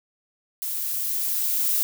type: noise with level ramp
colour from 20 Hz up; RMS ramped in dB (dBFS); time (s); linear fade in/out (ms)
violet; -29 to -22; 0.62-1.83; 0
effects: none